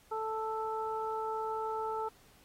harmonic tone, 440 Hz, A4, in tune, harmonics 1 / 2 / 3, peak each -37 / -36 / -40 dBFS, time 0.11-2.09 s, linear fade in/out 10 ms, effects pink hiss -63 dBFS RMS until 2.44 s + AAC 48 kbps

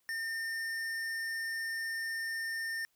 sine tone with hard clipping, 1812 Hz, A#6, 50 cents flat, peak -36 dBFS, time 0.09-2.85 s, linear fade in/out 0 ms, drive 13 dB, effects white hiss -75 dBFS RMS until 2.95 s

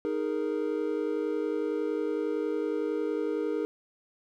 triangle chord, D# suspended fourth, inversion none, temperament equal, 311.1 / 415.3 / 466.2 Hz, D#4 / G#4 / A#4, 0 / 0 / 0 cents, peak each -30 dBFS, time 0.05-3.65 s, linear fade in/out 0 ms, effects none

